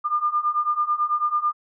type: beating tone pair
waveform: sine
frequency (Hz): 1200 / 1209.1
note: D6 / D#6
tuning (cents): +37 / -50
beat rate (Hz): 9.1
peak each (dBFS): -24 / -22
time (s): 0.04-1.53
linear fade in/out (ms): 20
effects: none